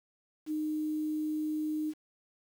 sine tone with quantisation, 307.5 Hz, D#4, 20 cents flat, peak -30 dBFS, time 0.46-1.94 s, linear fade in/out 50 ms, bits 9, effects none

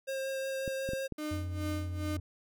square tone with vibrato, 535 Hz, C5, 38 cents sharp, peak -34 dBFS, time 0.07-1.08 s, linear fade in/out 20 ms, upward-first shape triangle, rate 5.5 Hz, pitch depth 12 cents each way
clicks, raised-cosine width 3 ms, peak -25 dBFS, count 4, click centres 0.678 / 0.89 / 0.934 / 1.123 s
35% pulse tone with tremolo, 303.8 Hz, D#4, 41 cents flat, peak -32 dBFS, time 1.18-2.17 s, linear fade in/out 5 ms, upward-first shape sine, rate 2.4 Hz, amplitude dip 85%
triangle tone with pitch glide, 89.1 to 88.33 Hz, F2 to F2, +35 to +20 cents, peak -32 dBFS, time 1.31-2.2 s, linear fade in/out 5 ms, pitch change -15 cents, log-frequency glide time 1.62-1.99 s
effects none

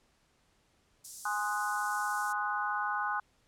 white high-pass noise, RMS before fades -41 dBFS, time 1.04-2.33 s, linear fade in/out 10 ms, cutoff 5900 Hz, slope 24 dB/octave
sine chord, Ab dominant seventh, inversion none, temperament equal, 830.6 / 1046.5 / 1244.5 / 1480 Hz, Ab5 / C6 / Eb6 / Gb6, 0 / 0 / 0 / 0 cents, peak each -35 / -37 / -36 / -35 dBFS, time 1.25-3.2 s, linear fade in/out 5 ms
effects pink hiss -70 dBFS RMS until 3.47 s + low-pass 9000 Hz 12 dB/octave

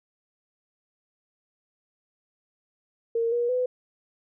sine tone with pitch steps, 460.9 / 477.9 / 502 Hz, A#4 / A#4 / B4, -20 / +43 / +28 cents, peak -22 dBFS, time 3.15-3.66 s, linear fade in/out 5 ms, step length 170 ms, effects none

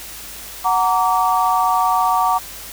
sine chord, Gb augmented, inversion none, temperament just, 740 / 925 / 1156.2 Hz, Gb5 / Bb5 / D6, 0 / -14 / -27 cents, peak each -18 dBFS, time 0.64-2.39 s, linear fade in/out 20 ms, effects added 50 Hz sine -44 dBFS peak until 2.72 s + white hiss -34 dBFS RMS until 2.72 s

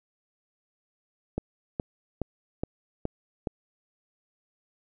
click train, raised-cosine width 2 ms, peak -15 dBFS, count 6, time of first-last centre 1.38-3.472 s, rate 2.39 Hz, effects none

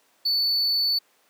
triangle tone, 4478 Hz, C#8, 17 cents sharp, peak -19 dBFS, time 0.25-0.99 s, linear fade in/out 10 ms, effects pink hiss -62 dBFS RMS until 1.29 s + high-pass 400 Hz 12 dB/octave

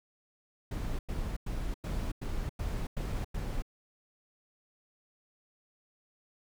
brown noise bursts, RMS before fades -34 dBFS, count 8, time 0.71-3.622 s, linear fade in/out 5 ms, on 280 ms, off 96 ms, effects none

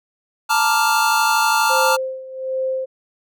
square chord, Bb major seventh, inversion third, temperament equal, 880 / 932.3 / 1174.7 / 1396.9 Hz, A5 / Bb5 / D6 / F6, 0 / 0 / 0 / 0 cents, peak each -19 / -23 / -23 / -20 dBFS, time 0.49-1.97 s, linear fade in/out 20 ms
sine tone with tremolo, 523.3 Hz, C5, in tune, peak -18 dBFS, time 1.69-2.86 s, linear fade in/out 20 ms, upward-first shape sine, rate 1.3 Hz, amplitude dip 80%
effects none

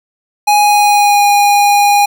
square tone with pitch glide, 830.6 to 816.8 Hz, G#5 to G#5, 0 to -29 cents, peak -7 dBFS, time 0.47-2.06 s, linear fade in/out 10 ms, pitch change -29 cents, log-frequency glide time 0.59-1.25 s, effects none

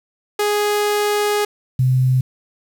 sawtooth / sine tone pair in turn, 415.3 / 128.64 Hz, G#4 / C3, 0 / -29 cents, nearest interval octave + minor sixth, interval 2029 cents, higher first, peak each -12 / -12 dBFS, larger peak neither, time 0.39-1.45 / 1.79-2.21 s, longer first, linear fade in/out 5 ms, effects 7-bit

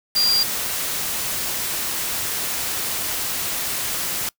sine tone in noise, 4765 Hz, D8, 24 cents sharp, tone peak -16 dBFS, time 0.16-0.43 s, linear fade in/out 2 ms, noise white, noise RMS -25 dBFS, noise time 0.15-4.29 s, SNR +6 dB, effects noise-tail reverb RT60 0.1 s tail -23 dB re dry

